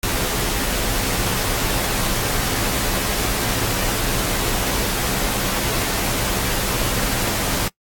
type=noise with comb filter; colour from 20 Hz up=pink; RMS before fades=-21 dBFS; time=0.03-7.68 s; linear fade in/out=2 ms; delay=13 ms; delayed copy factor=-0.55; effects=noise-tail reverb RT60 0.1 s tail -23 dB re dry + AAC 64 kbps